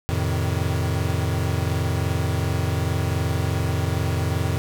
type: chord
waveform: square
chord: F dominant seventh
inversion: none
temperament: equal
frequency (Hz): 87.31 / 110 / 130.81 / 155.56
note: F2 / A2 / C3 / Eb3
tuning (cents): 0 / 0 / 0 / 0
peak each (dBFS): -25 / -27 / -30 / -29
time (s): 0.09-4.58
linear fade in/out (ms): 0
effects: none